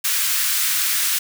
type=high-pass noise; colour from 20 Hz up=white; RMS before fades=-20 dBFS; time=0.04-1.19 s; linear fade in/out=10 ms; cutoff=1300 Hz; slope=24 dB/octave; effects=none